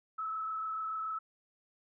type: tone with frequency modulation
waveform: sine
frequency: 1300 Hz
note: E6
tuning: 24 cents flat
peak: -34 dBFS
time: 0.18-1.19 s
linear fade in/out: 10 ms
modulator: 27 Hz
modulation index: 0.86
effects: none